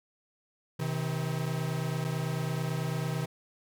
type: tone pair together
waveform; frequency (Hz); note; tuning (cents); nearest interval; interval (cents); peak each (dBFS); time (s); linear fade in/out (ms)
45% pulse; 130 / 159.07; C3 / D#3; -11 / +39; minor third; 350; -33 / -32; 0.79-3.26; 10
effects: none